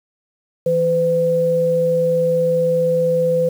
sine tone pair together, 163.9 / 507 Hz, E3 / B4, -10 / +45 cents, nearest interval octave + minor sixth, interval 1955 cents, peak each -23 / -14 dBFS, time 0.66-3.49 s, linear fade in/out 5 ms, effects 7-bit

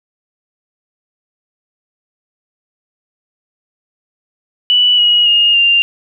sine tone with pitch steps, 2960 / 2902 / 2846 / 2791 Hz, F#7 / F#7 / F7 / F7, 0 / -34 / +32 / -2 cents, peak -7 dBFS, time 4.7-5.82 s, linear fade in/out 0 ms, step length 280 ms, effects none

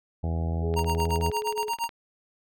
harmonic tone, 82.41 Hz, E2, in tune, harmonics 1 / 2 / 3 / 4 / 5 / 6 / 7 / 8 / 9 / 10, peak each -26 / -32 / -40 / -42 / -43 / -43 / -47 / -43 / -45 / -45 dBFS, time 0.23-1.31 s, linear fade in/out 10 ms
sine tone with pitch glide, 415.3 to 425.5 Hz, G#4 to G#4, 0 to +42 cents, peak -30 dBFS, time 0.6-1.72 s, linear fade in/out 50 ms, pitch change +42 cents, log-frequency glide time 0.93-1.42 s
click train, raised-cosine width 0.3 ms, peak -25 dBFS, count 23, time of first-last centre 0.74-1.892 s, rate 19.1 Hz
square tone with tremolo, 929 Hz, A#5, 6 cents flat, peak -25 dBFS, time 0.76-1.89 s, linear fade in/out 10 ms, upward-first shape sine, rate 8.6 Hz, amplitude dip 100%
effects none

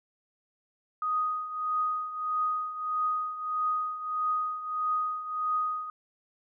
sine tone with tremolo, 1246 Hz, D#6, 2 cents sharp, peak -24 dBFS, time 1.02-5.9 s, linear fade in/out 2 ms, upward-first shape triangle, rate 1.6 Hz, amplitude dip 75%, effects none

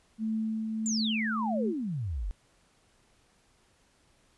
sine tone with tremolo, 220 Hz, A3, in tune, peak -27 dBFS, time 0.18-1.74 s, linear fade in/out 50 ms, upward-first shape triangle, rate 1.5 Hz, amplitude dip 35%
sine exponential sweep, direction down, 7459 to 41.2 Hz, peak -30 dBFS, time 0.86-2.31 s, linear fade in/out 0 ms
effects pink hiss -66 dBFS RMS until 4.37 s + resampled to 24000 Hz

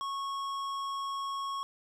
triangle tone with tanh clipping, 1100 Hz, C#6, 14 cents flat, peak -35 dBFS, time 0.01-1.63 s, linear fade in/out 0 ms, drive 17 dB, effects none

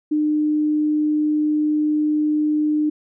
sine tone, 302.6 Hz, D#4, 48 cents flat, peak -16 dBFS, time 0.11-2.9 s, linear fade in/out 10 ms, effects none

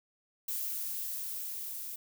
violet noise with level ramp, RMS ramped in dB -35 to -41 dBFS, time 0.48-1.96 s, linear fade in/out 5 ms, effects none

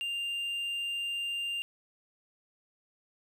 triangle tone, 2794 Hz, F7, in tune, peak -30 dBFS, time 0.01-1.62 s, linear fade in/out 0 ms, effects none

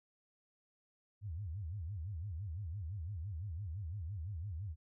sine tone with vibrato, 90.4 Hz, F#2, 40 cents flat, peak -39 dBFS, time 1.21-4.76 s, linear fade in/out 50 ms, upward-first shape sine, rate 5.9 Hz, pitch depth 290 cents each way, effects none

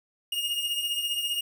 45% pulse beating tone pair, 2849 / 2864 Hz, F7 / F7, +34 / +43 cents, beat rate 15 Hz, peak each -28 / -34 dBFS, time 0.32-1.41 s, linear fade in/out 5 ms, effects none

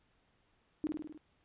sine tone with echo, 306.9 Hz, D#4, 24 cents flat, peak -30 dBFS, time 0.84-0.87 s, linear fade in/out 0 ms, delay 51 ms, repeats 6, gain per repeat -3 dB, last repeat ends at 1.176 s, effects pink hiss -73 dBFS RMS until 1.44 s + resampled to 8000 Hz

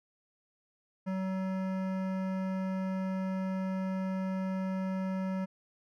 sine tone with hard clipping, 189 Hz, F#3, 37 cents sharp, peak -33 dBFS, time 1.06-5.46 s, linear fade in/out 20 ms, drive 16 dB, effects none

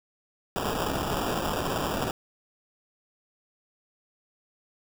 blue noise with sample-and-hold, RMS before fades -29 dBFS, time 0.56-2.11 s, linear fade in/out 0 ms, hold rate 2100 Hz, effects none

